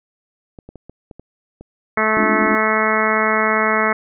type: clicks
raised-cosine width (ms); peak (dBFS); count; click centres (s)
2; -23; 12; 0.588 / 0.69 / 0.757 / 0.896 / 1.112 / 1.196 / 1.61 / 1.977 / 2.234 / 2.42 / 2.467 / 2.515
type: harmonic tone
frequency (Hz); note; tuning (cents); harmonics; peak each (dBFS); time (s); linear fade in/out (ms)
217.5; A3; -20; 1 / 2 / 3 / 4 / 5 / 6 / 7 / 8 / 9 / 10; -24 / -23 / -23 / -26 / -23 / -21 / -26 / -25 / -23 / -23; 1.97-3.93; 5
type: chord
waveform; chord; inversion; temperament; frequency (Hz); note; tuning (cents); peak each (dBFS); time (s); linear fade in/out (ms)
sine; D half-diminished seventh; second; equal; 207.7 / 261.6 / 293.7 / 349.2; Ab3 / C4 / D4 / F4; 0 / 0 / 0 / 0; -23 / -29 / -23 / -25; 2.17-2.55; 0
effects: none